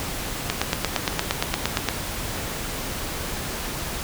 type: click train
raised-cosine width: 0.2 ms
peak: -3 dBFS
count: 13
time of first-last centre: 0.5-1.887 s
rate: 8.65 Hz
effects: pink hiss -30 dBFS RMS until 4.03 s